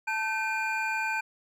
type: tone cluster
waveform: triangle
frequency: 882 / 1541 / 2409 Hz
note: A5 / G6 / D7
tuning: +4 / -30 / +43 cents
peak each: -30 dBFS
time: 0.07-1.21 s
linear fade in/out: 10 ms
effects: none